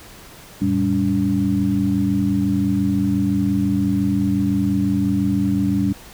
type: tone cluster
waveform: sine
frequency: 90.2 / 116 / 197.6 / 285.9 Hz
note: F#2 / A#2 / G3 / D4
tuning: -44 / -8 / +14 / -46 cents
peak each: -27 / -25 / -19 / -20 dBFS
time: 0.61-5.93 s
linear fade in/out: 10 ms
effects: pink hiss -42 dBFS RMS until 6.13 s